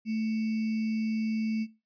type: tone with sample-and-hold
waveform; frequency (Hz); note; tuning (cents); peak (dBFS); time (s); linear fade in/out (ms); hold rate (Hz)
sine; 220; A3; 0; -27; 0.05-1.67; 50; 2450
effects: noise-tail reverb RT60 0.3 s tail -21 dB re dry + resampled to 11025 Hz